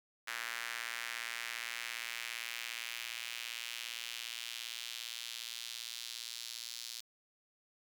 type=tone with high-pass filter sweep; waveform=sawtooth; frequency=117.4 Hz; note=A#2; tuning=13 cents sharp; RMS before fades=-43 dBFS; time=0.27-7.01 s; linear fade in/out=10 ms; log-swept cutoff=1700 to 4300 Hz; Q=1.9; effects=none